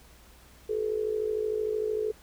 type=tone with amplitude modulation; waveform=sine; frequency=430.5 Hz; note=A4; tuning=38 cents flat; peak=-23 dBFS; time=0.69-2.12 s; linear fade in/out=10 ms; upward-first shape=sine; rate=53.2 Hz; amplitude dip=75%; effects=added 60 Hz sine -55 dBFS peak until 2.22 s + pink hiss -56 dBFS RMS until 2.22 s